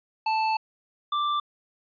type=tone pair in turn; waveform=square; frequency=880 / 1177.3 Hz; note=A5 / D6; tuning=0 / +4 cents; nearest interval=perfect fourth; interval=504 cents; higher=second; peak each=-23 / -24 dBFS; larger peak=first; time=0.26-0.57 / 1.12-1.4 s; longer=first; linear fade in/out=5 ms; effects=resampled to 11025 Hz